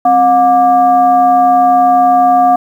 sine tone with frequency modulation, 720 Hz, F#5, 47 cents flat, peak -5 dBFS, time 0.05-2.56 s, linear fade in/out 5 ms, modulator 456 Hz, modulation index 0.53, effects 7-bit

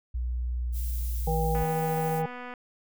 sine tone with pitch glide, 60.8 to 59.21 Hz, B1 to A#1, -26 to +28 cents, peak -27 dBFS, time 0.14-1.64 s, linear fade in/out 10 ms, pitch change -46 cents, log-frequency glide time 0.63-0.8 s
violet noise, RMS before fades -41 dBFS, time 0.72-2.23 s, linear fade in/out 50 ms
harmonic tone, 160 Hz, D#3, 49 cents sharp, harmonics 1 / 3 / 5, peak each -29 / -30 / -30 dBFS, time 1.27-2.26 s, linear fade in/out 5 ms
click train, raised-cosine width 0.5 ms, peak -26 dBFS, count 245, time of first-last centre 1.55-2.538 s, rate 247 Hz
effects none

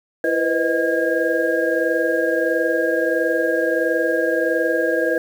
sine tone cluster, 333.4 / 486.5 / 508 / 627 / 1627 Hz, E4 / B4 / B4 / D#5 / G#6, +20 / -26 / +49 / +13 / -36 cents, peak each -23 dBFS, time 0.24-5.18 s, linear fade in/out 2 ms, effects 7-bit

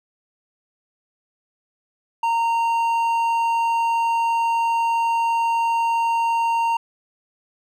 triangle tone with hard clipping, 923 Hz, A#5, 17 cents flat, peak -19 dBFS, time 2.23-6.77 s, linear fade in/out 5 ms, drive 9 dB, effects none

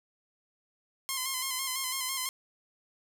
5% pulse tone with vibrato, 1046.5 Hz, C6, in tune, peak -19 dBFS, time 1.09-2.29 s, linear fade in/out 0 ms, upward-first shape square, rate 6 Hz, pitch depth 39 cents each way, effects none

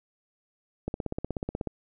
click train, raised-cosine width 2 ms, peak -17 dBFS, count 14, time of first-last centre 0.88-1.673 s, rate 16.4 Hz, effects none

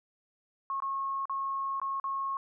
sine tone with dropouts, 1089 Hz, C#6, 31 cents flat, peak -30 dBFS, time 0.7-2.37 s, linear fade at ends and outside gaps 1 ms, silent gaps 0.802-0.822 / 1.255-1.296 / 1.799-1.816 / 1.999-2.041 s, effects none

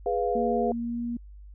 sine chord, F diminished, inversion first, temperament equal, 415.3 / 493.9 / 698.5 Hz, Ab4 / Cb5 / F5, 0 / 0 / 0 cents, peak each -28 dBFS, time 0.06-0.72 s, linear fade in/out 2 ms
sine tone with pitch glide, 233.1 to 237.2 Hz, A#3 to A#3, 0 to +30 cents, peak -28 dBFS, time 0.35-1.17 s, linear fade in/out 5 ms, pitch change +30 cents, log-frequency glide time 0.67-1.02 s
effects added 50 Hz sine -43 dBFS peak until 1.54 s

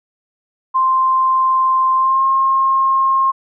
sine tone with pitch glide, 1046.5 to 1069.7 Hz, C6 to C6, 0 to +38 cents, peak -11 dBFS, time 0.74-3.32 s, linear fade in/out 20 ms, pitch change +38 cents, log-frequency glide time 1.96-2.24 s, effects none

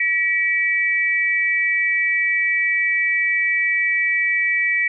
sine tone pair together, 1935 / 2301 Hz, B6 / D7, -36 / -36 cents, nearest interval minor third, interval 300 cents, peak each -19 / -19 dBFS, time 0-4.88 s, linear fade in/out 5 ms, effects none

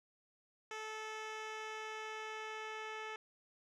10% pulse tone with low-pass filter sweep, 435.6 Hz, A4, 17 cents flat, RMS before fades -45 dBFS, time 0.71-3.16 s, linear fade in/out 2 ms, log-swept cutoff 5500 to 3600 Hz, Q 0.96, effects none

